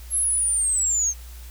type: linear sweep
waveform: sine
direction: down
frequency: 11175 to 6272 Hz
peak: -19 dBFS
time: 0.1-1.14 s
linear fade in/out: 50 ms
effects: added 60 Hz sine -37 dBFS peak until 1.5 s + white hiss -48 dBFS RMS until 1.5 s